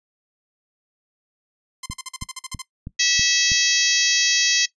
5% pulse tone bursts, 1041 Hz, C6, 9 cents flat, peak -17 dBFS, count 11, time 1.83-2.62 s, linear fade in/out 5 ms, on 30 ms, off 46 ms
click train, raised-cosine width 5 ms, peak -19 dBFS, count 6, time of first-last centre 1.9-3.518 s, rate 3.09 Hz
harmonic tone, 650 Hz, E5, 24 cents flat, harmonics 3 / 4 / 5 / 6 / 7 / 8 / 9 / 10, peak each -25 / -25 / -25 / -25 / -25 / -25 / -25 / -25 dBFS, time 2.99-4.66 s, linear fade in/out 10 ms
effects noise-tail reverb RT60 0.1 s tail -18 dB re dry + resampled to 22050 Hz

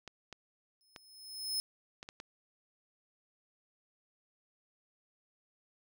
clicks, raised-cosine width 0.2 ms, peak -28 dBFS, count 6, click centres 0.077 / 0.327 / 0.962 / 2.029 / 2.089 / 2.201 s
sawtooth tone with exponential growth, 5190 Hz, E8, 28 cents flat, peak -28 dBFS, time 0.81-1.6 s, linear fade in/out 0 ms, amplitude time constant 170 ms
effects none

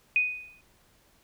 sine tone with exponential decay, 2489 Hz, D#7, in tune, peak -18 dBFS, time 0.16-0.61 s, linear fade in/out 1 ms, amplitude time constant 97 ms, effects pink hiss -63 dBFS RMS until 1.23 s

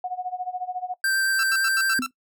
sine tone with tremolo, 731 Hz, F#5, 21 cents flat, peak -24 dBFS, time 0.04-0.94 s, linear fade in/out 2 ms, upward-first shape sine, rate 14 Hz, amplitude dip 85%
square tone with vibrato, 1568 Hz, G6, in tune, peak -21 dBFS, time 1.04-1.99 s, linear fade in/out 2 ms, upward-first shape sine, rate 8.8 Hz, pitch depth 10 cents each way
sawtooth tone bursts, 1340 Hz, E6, 28 cents sharp, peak -22 dBFS, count 6, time 1.39-2.063 s, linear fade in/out 2 ms, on 43 ms, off 83 ms
sine tone with exponential decay, 253.7 Hz, B3, 47 cents sharp, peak -20 dBFS, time 1.99-2.11 s, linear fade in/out 2 ms, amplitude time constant 26 ms
effects noise-tail reverb RT60 0.1 s tail -19 dB re dry

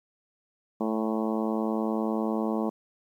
harmonic tone, 110 Hz, A2, in tune, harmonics 2 / 3 / 4 / 5 / 6 / 7 / 8 / 9 / 10, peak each -28 / -32 / -34 / -36 / -38 / -39 / -40 / -41 / -42 dBFS, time 0.8-2.7 s, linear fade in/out 10 ms, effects 10-bit

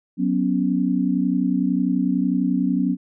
sine chord, F# suspended fourth, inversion none, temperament equal with one note detuned, 185 / 246.9 / 278 Hz, F#3 / B3 / C#4, 0 / 0 / +5 cents, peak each -22 dBFS, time 0.17-2.97 s, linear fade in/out 50 ms, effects none

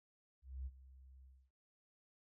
sine tone with ADSR envelope, 65.5 Hz, C2, 2 cents sharp, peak -40 dBFS, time 0.42-1.51 s, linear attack 240 ms, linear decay 42 ms, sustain -17 dB, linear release 270 ms, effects none

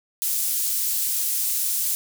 pink high-pass noise, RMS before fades -24 dBFS, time 0.22-1.95 s, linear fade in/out 0 ms, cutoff 9100 Hz, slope 12 dB/octave, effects none

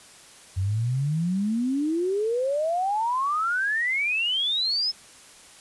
sine exponential sweep, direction up, 90.5 to 5274 Hz, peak -22 dBFS, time 0.56-4.92 s, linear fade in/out 20 ms, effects white hiss -49 dBFS RMS until 5.6 s + resampled to 24000 Hz

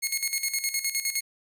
10% pulse tone with tremolo, 2169 Hz, C#7, 38 cents flat, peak -15 dBFS, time 0.02-1.21 s, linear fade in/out 20 ms, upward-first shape square, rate 9.7 Hz, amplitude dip 70%, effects none

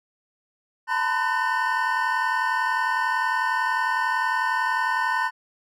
triangle tone cluster, 891 / 982 / 1022 / 1500 / 1808 Hz, A5 / B5 / C6 / F#6 / A6, +22 / -10 / -41 / +23 / +47 cents, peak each -26 dBFS, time 0.87-5.31 s, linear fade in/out 50 ms, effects none

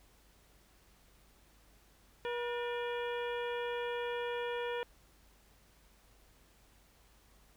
harmonic tone with a mistuned harmonic, 480 Hz, B4, 49 cents flat, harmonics 1 / 2 / 3 / 4 / 5 / 6 / 7, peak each -36 / -42 / -47 / -46 / -48 / -51 / -51 dBFS, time 2.25-4.83 s, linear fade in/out 0 ms, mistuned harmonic 4, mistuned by -110 cents, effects added 50 Hz sine -66 dBFS peak until 7.56 s + pink hiss -66 dBFS RMS until 7.56 s

